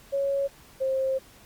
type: tone pair in turn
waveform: sine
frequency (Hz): 554.4 / 530.5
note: C#5 / C5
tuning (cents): 0 / +24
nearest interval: minor second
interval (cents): 76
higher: first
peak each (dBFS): -23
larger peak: neither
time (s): 0.12-0.48 / 0.8-1.19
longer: second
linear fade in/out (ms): 20
effects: pink hiss -53 dBFS RMS until 1.45 s + Opus 48 kbps